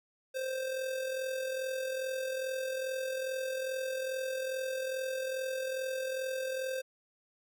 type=tone with amplitude modulation; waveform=square; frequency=523.3 Hz; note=C5; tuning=in tune; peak=-32 dBFS; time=0.34-6.82 s; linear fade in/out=20 ms; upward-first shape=sine; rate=42.4 Hz; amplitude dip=45%; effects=none